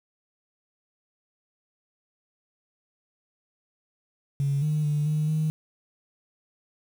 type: tone with pitch steps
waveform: sine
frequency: 140 / 152.1 / 148.2 / 152.7 / 155.9 Hz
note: C#3 / D#3 / D3 / D#3 / D#3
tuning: +18 / -39 / +16 / -32 / +4 cents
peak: -21 dBFS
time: 4.4-5.5 s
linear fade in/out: 0 ms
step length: 220 ms
effects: tanh soft clip ceiling -18 dBFS + 8-bit